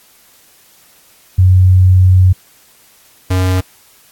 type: tone pair in turn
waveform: sine / square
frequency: 92.5 / 92.5 Hz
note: F#2 / F#2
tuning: 0 / 0 cents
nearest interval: unison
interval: 0 cents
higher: neither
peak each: -4 / -11 dBFS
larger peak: first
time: 1.38-2.33 / 3.3-3.61 s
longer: first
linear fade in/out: 10 ms
effects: white hiss -47 dBFS RMS until 4.11 s + AAC 64 kbps